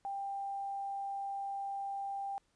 sine tone with quantisation, 792 Hz, G5, 18 cents sharp, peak -36 dBFS, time 0.05-2.38 s, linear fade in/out 0 ms, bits 11, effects pink hiss -75 dBFS RMS until 2.55 s + resampled to 22050 Hz

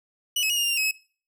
sawtooth tone with pitch steps, 2945 / 2573 / 2886 / 2833 / 2797 / 2777 / 2556 / 2573 Hz, F#7 / E7 / F#7 / F7 / F7 / F7 / D#7 / E7, -9 / -43 / -44 / +24 / +2 / -10 / +46 / -43 cents, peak -19 dBFS, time 0.36-0.912 s, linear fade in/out 5 ms, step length 69 ms, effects noise-tail reverb RT60 0.4 s tail -21 dB re dry

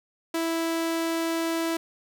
sawtooth tone, 329.6 Hz, E4, in tune, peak -21 dBFS, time 0.34-1.77 s, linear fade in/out 5 ms, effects 10-bit

